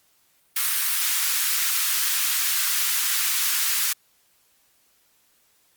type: high-pass noise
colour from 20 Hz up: white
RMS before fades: -23 dBFS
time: 0.56-3.93 s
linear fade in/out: 5 ms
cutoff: 1200 Hz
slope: 24 dB/octave
effects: white hiss -63 dBFS RMS until 5.76 s + Opus 48 kbps